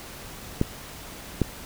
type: clicks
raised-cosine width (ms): 3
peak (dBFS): -7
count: 2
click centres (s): 0.614 / 1.417
effects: pink hiss -41 dBFS RMS until 1.65 s